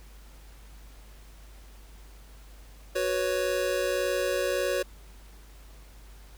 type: chord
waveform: square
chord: F# suspended fourth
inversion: none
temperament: just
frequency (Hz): 370 / 493.3 / 555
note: F#4 / B4 / C#5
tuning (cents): 0 / -2 / +2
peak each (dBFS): -32 / -32 / -29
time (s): 2.95-4.83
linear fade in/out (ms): 10
effects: added 50 Hz sine -47 dBFS peak until 6.37 s + pink hiss -56 dBFS RMS until 6.37 s